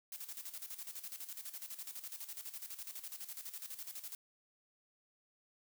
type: noise with tremolo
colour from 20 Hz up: blue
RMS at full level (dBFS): -45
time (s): 0.12-4.15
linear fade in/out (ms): 2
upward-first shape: square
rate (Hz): 12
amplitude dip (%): 70
effects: none